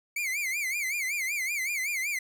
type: tone with vibrato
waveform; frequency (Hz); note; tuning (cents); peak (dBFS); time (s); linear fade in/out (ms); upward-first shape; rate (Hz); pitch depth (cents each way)
45% pulse; 2217; C#7; 0; -28; 0.16-2.19; 5; sine; 5.3; 160
effects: none